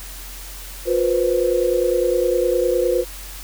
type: tone cluster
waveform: sine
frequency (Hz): 356.5 / 486.2 / 516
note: F4 / B4 / C5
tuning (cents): +36 / -27 / -24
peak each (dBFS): -20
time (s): 0.85-3.05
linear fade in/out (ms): 50
effects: added 45 Hz sine -35 dBFS peak until 3.43 s + white hiss -37 dBFS RMS until 3.43 s